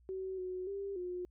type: tone with pitch steps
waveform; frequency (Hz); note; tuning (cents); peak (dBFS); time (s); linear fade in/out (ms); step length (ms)
sine; 378.5 / 367.9 / 396.4 / 359.1; F#4 / F#4 / G4 / F4; +39 / -10 / +19 / +48; -37; 0.09-1.25; 0; 290
effects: added 60 Hz sine -62 dBFS peak until 1.3 s